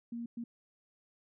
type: tone bursts at uneven times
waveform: sine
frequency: 234.8 Hz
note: A#3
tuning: 13 cents sharp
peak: -37 dBFS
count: 2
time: 0.12-0.26 / 0.37-0.44 s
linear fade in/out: 5 ms
effects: none